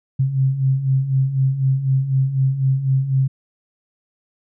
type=beating tone pair; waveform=sine; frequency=130.81 / 134.81 Hz; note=C3 / C#3; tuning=0 / -48 cents; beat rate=4 Hz; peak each=-22 / -16 dBFS; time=0.19-3.28 s; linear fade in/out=10 ms; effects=none